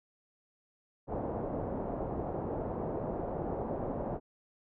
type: low-pass noise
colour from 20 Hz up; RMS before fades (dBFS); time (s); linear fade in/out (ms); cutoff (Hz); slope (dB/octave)
white; -36; 1.07-4.2; 50; 720; 24
effects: none